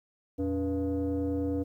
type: tone with frequency modulation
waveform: sine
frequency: 285.1 Hz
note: C#4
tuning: 49 cents sharp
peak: -26 dBFS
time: 0.38-1.64 s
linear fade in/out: 20 ms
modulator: 200 Hz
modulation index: 0.98
effects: tanh soft clip ceiling -23 dBFS + 11-bit